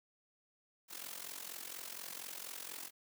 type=noise with amplitude modulation; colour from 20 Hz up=white; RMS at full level=-43 dBFS; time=0.88-2.91 s; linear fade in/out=50 ms; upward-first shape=sine; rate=44.2 Hz; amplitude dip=80%; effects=high-pass 200 Hz 12 dB/octave